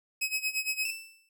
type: tone with tremolo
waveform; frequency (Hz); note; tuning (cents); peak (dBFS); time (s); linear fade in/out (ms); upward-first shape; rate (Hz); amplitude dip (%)
sawtooth; 2549; D#7; +41; -23; 0.21-0.91; 10; sine; 8.7; 85
type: tone with exponential decay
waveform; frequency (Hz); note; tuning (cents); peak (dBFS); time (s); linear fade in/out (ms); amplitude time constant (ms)
sawtooth; 2655; E7; +12; -26; 0.85-1.29; 2; 95
effects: none